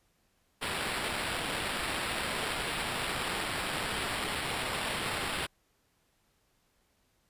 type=noise with sample-and-hold; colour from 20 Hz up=white; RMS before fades=-34 dBFS; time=0.61-5.47 s; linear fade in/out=20 ms; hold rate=6300 Hz; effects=pink hiss -72 dBFS RMS until 7.29 s + resampled to 32000 Hz